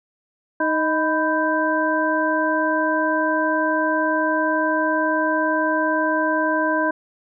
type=harmonic tone with a mistuned harmonic; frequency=312.6 Hz; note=D#4; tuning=8 cents sharp; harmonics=1 / 2 / 3 / 5; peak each=-23 / -23 / -23 / -23 dBFS; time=0.6-6.91 s; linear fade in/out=5 ms; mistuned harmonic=3; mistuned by=+100 cents; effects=none